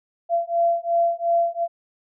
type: beating tone pair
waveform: sine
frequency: 680 / 682.8 Hz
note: F5 / F5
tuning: -46 / -39 cents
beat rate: 2.8 Hz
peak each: -21 dBFS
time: 0.29-1.68 s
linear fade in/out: 50 ms
effects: none